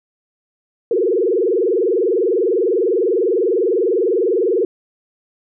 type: tone with vibrato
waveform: sine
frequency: 410 Hz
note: G#4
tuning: 22 cents flat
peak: -13 dBFS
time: 0.91-4.65 s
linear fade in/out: 2 ms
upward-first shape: sine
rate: 20 Hz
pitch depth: 290 cents each way
effects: none